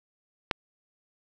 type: click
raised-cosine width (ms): 0.3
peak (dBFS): -8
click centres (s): 0.512
effects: none